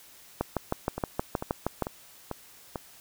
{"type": "two click trains", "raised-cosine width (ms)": 1, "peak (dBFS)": [-12, -18], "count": [10, 5], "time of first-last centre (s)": [[0.41, 1.823], [0.98, 2.758]], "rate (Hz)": [6.37, 2.25], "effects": ["white hiss -53 dBFS RMS until 3 s"]}